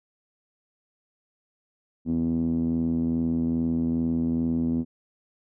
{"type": "tone with low-pass filter", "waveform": "5% pulse", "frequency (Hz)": 82.41, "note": "E2", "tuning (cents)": 0, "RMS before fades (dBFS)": -25, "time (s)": [2.05, 4.85], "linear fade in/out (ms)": 50, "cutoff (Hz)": 240, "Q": 4.8, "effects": []}